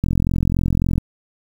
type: click train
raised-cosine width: 5 ms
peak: -6 dBFS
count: 42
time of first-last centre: 0.04-0.98 s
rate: 43.6 Hz
effects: 7-bit